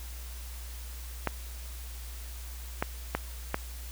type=clicks; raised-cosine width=0.5 ms; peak=-12 dBFS; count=4; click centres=1.273 / 2.825 / 3.15 / 3.544 s; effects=added 60 Hz sine -39 dBFS peak until 3.91 s + white hiss -48 dBFS RMS until 3.91 s